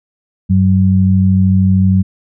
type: tone pair together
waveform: sine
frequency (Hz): 95.7 / 188.76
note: G2 / F#3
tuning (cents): -41 / +35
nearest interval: octave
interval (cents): 1176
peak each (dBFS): -10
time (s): 0.49-2.03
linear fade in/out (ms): 20
effects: none